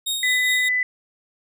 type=tone with tremolo; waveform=sawtooth; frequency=3729 Hz; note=A#7; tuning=in tune; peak=-18 dBFS; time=0.06-0.69 s; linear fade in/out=10 ms; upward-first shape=triangle; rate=4.9 Hz; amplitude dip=50%
type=tone; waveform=sine; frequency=1999 Hz; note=B6; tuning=20 cents sharp; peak=-18 dBFS; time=0.23-0.83 s; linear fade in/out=2 ms
effects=none